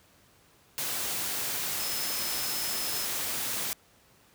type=tone in noise; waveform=sine; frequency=5180 Hz; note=E8; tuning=31 cents flat; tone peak=-37 dBFS; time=1.8-3.05 s; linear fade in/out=0 ms; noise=white; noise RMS=-32 dBFS; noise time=0.78-3.73 s; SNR=-8 dB; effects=pink hiss -61 dBFS RMS until 4.34 s + high-pass 60 Hz 12 dB/octave